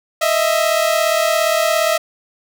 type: tone pair together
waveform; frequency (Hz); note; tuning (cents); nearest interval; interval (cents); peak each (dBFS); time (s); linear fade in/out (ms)
sawtooth; 626.7 / 664; D#5 / E5; +12 / +12; minor second; 100; -13; 0.21-1.98; 10
effects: none